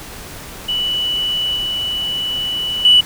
sine tone with level steps, 2960 Hz, F#7, in tune, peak -16 / -18 / -5 dBFS, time 0.68-3.01 s, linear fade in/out 10 ms, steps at 1.56 / 2.85 s, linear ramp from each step 2 ms, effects tanh soft clip ceiling -1 dBFS + pink hiss -33 dBFS RMS until 3.05 s

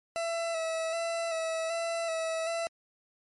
40% pulse tone with vibrato, 659.3 Hz, E5, in tune, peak -29 dBFS, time 0.16-2.67 s, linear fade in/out 0 ms, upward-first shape square, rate 1.3 Hz, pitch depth 26 cents each way, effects MP3 48 kbps

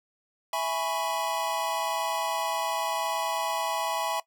square chord, C# minor seventh, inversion first, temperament equal, 659.3 / 830.6 / 987.8 / 1108.7 Hz, E5 / G#5 / B5 / C#6, 0 / 0 / 0 / 0 cents, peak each -33 / -33 / -33 / -36 dBFS, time 0.53-4.2 s, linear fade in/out 2 ms, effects noise-tail reverb RT60 0.1 s tail -19 dB re dry

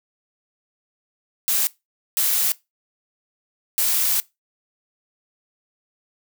blue noise bursts at uneven times, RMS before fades -20 dBFS, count 3, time 1.48-1.67 / 2.17-2.52 / 3.78-4.2 s, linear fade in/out 0 ms, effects noise-tail reverb RT60 0.2 s tail -20 dB re dry

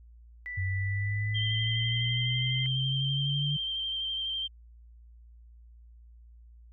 sine tone with pitch glide, 1975.5 to 2074 Hz, B6 to C7, 0 to -16 cents, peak -35 dBFS, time 0.46-2.66 s, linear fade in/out 0 ms, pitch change +84 cents, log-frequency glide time 0.95-2.4 s
sine linear sweep, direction up, 93.2 to 146 Hz, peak -28 dBFS, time 0.57-3.57 s, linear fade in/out 10 ms
sine tone with vibrato, 3151 Hz, G7, 8 cents sharp, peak -30 dBFS, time 1.34-4.48 s, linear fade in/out 20 ms, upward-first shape square, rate 12 Hz, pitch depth 15 cents each way
effects added 58 Hz sine -50 dBFS peak until 6.72 s

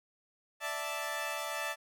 15% pulse chord, D suspended second, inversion none, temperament equal, 587.3 / 659.3 / 880 Hz, D5 / E5 / A5, 0 / 0 / 0 cents, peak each -33 dBFS, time 0.6-1.76 s, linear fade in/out 50 ms, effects none

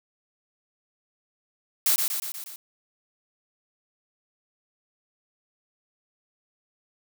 blue noise with echo, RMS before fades -21 dBFS, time 1.86-1.96 s, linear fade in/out 2 ms, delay 120 ms, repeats 5, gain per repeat -4 dB, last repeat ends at 2.56 s, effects none

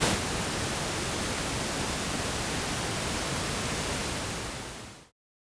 pink noise with ADSR envelope, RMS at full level -22 dBFS, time 0-5.12 s, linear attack 28 ms, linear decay 160 ms, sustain -8 dB, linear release 1100 ms, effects high-pass 60 Hz 12 dB/octave + resampled to 22050 Hz

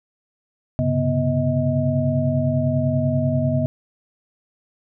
sine tone cluster, 98.9 / 129.7 / 139.8 / 245 / 632 Hz, G2 / C3 / C#3 / B3 / D#5, +16 / -15 / +15 / -14 / +27 cents, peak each -26 / -27 / -21 / -23 / -24 dBFS, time 0.79-3.66 s, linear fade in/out 0 ms, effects none

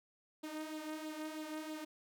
sawtooth tone with flanger, 310 Hz, D#4, 6 cents flat, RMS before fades -44 dBFS, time 0.43-1.85 s, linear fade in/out 10 ms, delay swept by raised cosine 0.24 to 3.34 ms, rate 3.1 Hz, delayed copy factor +0.55, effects none

